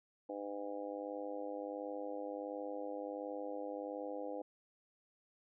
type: harmonic tone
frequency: 101.4 Hz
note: G#2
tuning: 41 cents flat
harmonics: 3 / 4 / 5 / 6 / 7 / 8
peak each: -46 / -53 / -43 / -49 / -52 / -50 dBFS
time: 0.29-4.42 s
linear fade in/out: 5 ms
effects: none